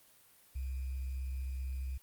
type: tone with sample-and-hold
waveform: sine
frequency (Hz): 65.41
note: C2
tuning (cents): 0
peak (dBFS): -35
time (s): 0.55-1.98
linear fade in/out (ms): 10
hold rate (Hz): 2450
effects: white hiss -63 dBFS RMS until 2.02 s + Opus 32 kbps